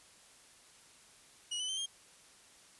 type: tone with pitch steps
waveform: sawtooth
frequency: 2909 / 3006 / 3107 / 3211 Hz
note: F#7 / F#7 / G7 / G7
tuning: -30 / +27 / -16 / +41 cents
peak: -32 dBFS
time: 1.51-1.862 s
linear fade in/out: 10 ms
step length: 88 ms
effects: white hiss -60 dBFS RMS until 2.79 s + resampled to 24000 Hz